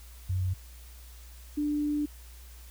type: tone pair in turn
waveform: sine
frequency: 92.5 / 295.5 Hz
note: F#2 / D4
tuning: 0 / +11 cents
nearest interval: octave + minor sixth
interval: 2011 cents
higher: second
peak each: -26 dBFS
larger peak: neither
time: 0.29-0.54 / 1.57-2.06 s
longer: second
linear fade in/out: 10 ms
effects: added 60 Hz sine -46 dBFS peak until 2.7 s + white hiss -55 dBFS RMS until 2.7 s